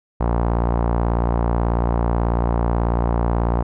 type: tone with low-pass filter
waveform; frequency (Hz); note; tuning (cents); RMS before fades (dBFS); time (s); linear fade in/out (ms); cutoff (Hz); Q
sawtooth; 58.27; A#1; 0; -19; 0.2-3.63; 10; 940; 2.1
effects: none